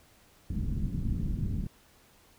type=low-pass noise; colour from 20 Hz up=pink; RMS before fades=-31 dBFS; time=0.5-1.67 s; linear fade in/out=2 ms; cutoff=230 Hz; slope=24 dB/octave; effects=pink hiss -61 dBFS RMS until 2.38 s